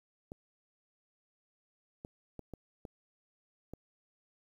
clicks, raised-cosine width 2 ms, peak -30 dBFS, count 6, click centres 0.319 / 2.049 / 2.393 / 2.537 / 2.852 / 3.736 s, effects 10-bit

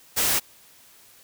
white noise, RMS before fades -22 dBFS, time 0.16-0.4 s, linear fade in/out 20 ms, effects white hiss -53 dBFS RMS until 1.23 s

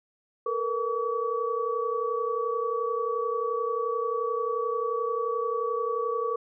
sine tone cluster, 449.8 / 481.2 / 1139 Hz, A4 / B4 / C#6, +38 / -45 / +47 cents, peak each -30 dBFS, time 0.46-6.36 s, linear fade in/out 5 ms, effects none

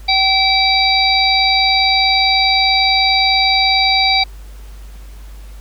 harmonic tone with a mistuned harmonic, 769 Hz, G5, 33 cents flat, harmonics 1 / 3 / 5 / 6, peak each -16 / -16 / -16 / -16 dBFS, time 0.08-4.24 s, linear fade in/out 10 ms, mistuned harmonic 6, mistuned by +23 cents, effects added 50 Hz sine -31 dBFS peak until 5.6 s + pink hiss -46 dBFS RMS until 5.6 s

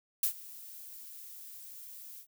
violet noise with ADSR envelope, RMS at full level -27 dBFS, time 0.23-2.27 s, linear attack 4 ms, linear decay 91 ms, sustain -21 dB, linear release 84 ms, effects none

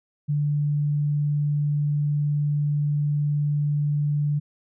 sine tone, 146.83 Hz, D3, in tune, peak -20 dBFS, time 0.28-4.4 s, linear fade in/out 20 ms, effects none

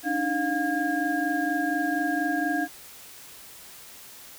sine tone cluster, 287 / 311.2 / 709 / 1629 Hz, D4 / D#4 / F5 / G#6, -40 / 0 / +26 / -34 cents, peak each -29 dBFS, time 0.03-2.68 s, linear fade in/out 50 ms, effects white hiss -46 dBFS RMS until 4.38 s

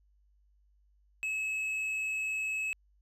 triangle tone with tanh clipping, 2582 Hz, E7, 37 cents flat, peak -32 dBFS, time 1.23-2.73 s, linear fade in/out 0 ms, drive 9 dB, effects added 50 Hz sine -64 dBFS peak until 3.01 s

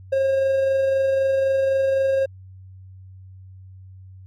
triangle tone with amplitude modulation, 538 Hz, C5, 48 cents sharp, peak -14 dBFS, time 0.12-2.26 s, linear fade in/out 10 ms, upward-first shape sine, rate 23.9 Hz, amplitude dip 25%, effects added 94 Hz sine -40 dBFS peak until 4.26 s

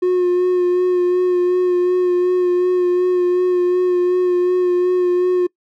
triangle tone with vibrato, 360 Hz, F#4, 47 cents flat, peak -10 dBFS, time 0.02-5.47 s, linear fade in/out 10 ms, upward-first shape sine, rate 2.7 Hz, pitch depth 21 cents each way, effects noise-tail reverb RT60 0.1 s tail -25 dB re dry + tanh soft clip ceiling -7 dBFS

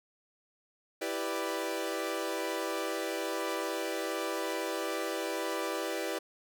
sawtooth chord, E minor seventh, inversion none, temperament equal, 329.6 / 392 / 493.9 / 587.3 Hz, E4 / G4 / B4 / D5, 0 / 0 / 0 / 0 cents, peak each -34 dBFS, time 1.01-6.19 s, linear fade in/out 10 ms, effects none

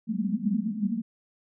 white band-pass noise, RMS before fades -28 dBFS, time 0.07-1.02 s, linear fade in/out 20 ms, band 190 to 230 Hz, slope 96 dB/octave, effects none

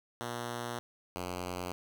5% pulse tone pair in turn, 120 / 89.9 Hz, B2 / F#2, -49 / -49 cents, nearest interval perfect fourth, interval 500 cents, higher first, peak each -25 dBFS, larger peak neither, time 0.21-0.79 / 1.16-1.72 s, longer first, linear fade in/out 0 ms, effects 11-bit

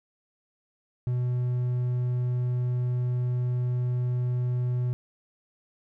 triangle tone, 123.8 Hz, B2, 5 cents sharp, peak -22 dBFS, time 1.07-4.93 s, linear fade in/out 0 ms, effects none

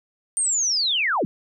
sine linear sweep, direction down, 8920 to 143.6 Hz, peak -19 dBFS, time 0.37-1.25 s, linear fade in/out 0 ms, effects none

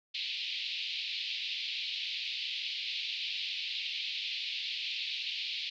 white band-pass noise, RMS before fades -37 dBFS, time 0.14-5.7 s, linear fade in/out 10 ms, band 2400 to 4300 Hz, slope 48 dB/octave, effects none

